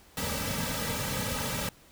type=noise with comb filter; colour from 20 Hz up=pink; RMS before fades=-32 dBFS; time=0.17-1.69 s; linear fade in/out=2 ms; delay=2.8 ms; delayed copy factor=-1; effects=pink hiss -57 dBFS RMS until 1.91 s